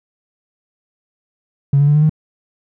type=tone with pitch steps; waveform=triangle; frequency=139.9 / 143.5 / 147.2 / 150.98 / 154.87 Hz; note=C#3 / D3 / D3 / D3 / D#3; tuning=+16 / -40 / +4 / +48 / -8 cents; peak=-5 dBFS; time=1.73-2.095 s; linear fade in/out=5 ms; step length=73 ms; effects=tanh soft clip ceiling -6 dBFS